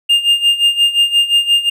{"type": "tone with tremolo", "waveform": "triangle", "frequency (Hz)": 2812, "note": "F7", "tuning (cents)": 11, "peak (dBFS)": -5, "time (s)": [0.09, 1.7], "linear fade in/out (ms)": 10, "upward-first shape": "sine", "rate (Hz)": 5.7, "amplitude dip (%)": 80, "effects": []}